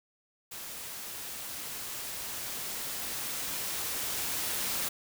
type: noise with level ramp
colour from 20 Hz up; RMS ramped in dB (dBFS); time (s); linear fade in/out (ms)
white; -42 to -32; 0.51-4.89; 10
effects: none